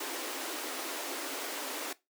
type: high-pass noise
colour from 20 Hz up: pink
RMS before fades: -38 dBFS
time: 0-1.93 s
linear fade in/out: 5 ms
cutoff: 260 Hz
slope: 96 dB/octave
effects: noise-tail reverb RT60 0.2 s tail -19 dB re dry